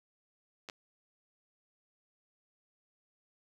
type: clicks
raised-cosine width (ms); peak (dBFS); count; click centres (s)
0.2; -26; 2; 0.688 / 0.698
effects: high-pass 80 Hz 12 dB/octave + 9-bit